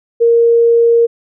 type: tone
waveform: sine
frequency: 466.2 Hz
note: A#4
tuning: in tune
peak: -6 dBFS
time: 0.2-1.07 s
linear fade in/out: 20 ms
effects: none

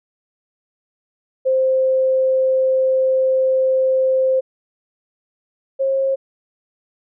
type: tone pair in turn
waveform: sine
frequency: 523.3 / 538 Hz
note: C5 / C5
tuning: 0 / +48 cents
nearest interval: unison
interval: 48 cents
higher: second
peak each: -13 / -15 dBFS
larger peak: first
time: 1.45-4.41 / 5.79-6.16 s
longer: first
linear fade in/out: 20 ms
effects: none

